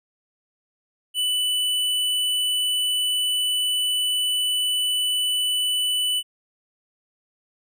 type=tone; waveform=square; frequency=2982 Hz; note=F#7; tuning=13 cents sharp; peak=-21 dBFS; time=1.14-6.23 s; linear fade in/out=50 ms; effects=none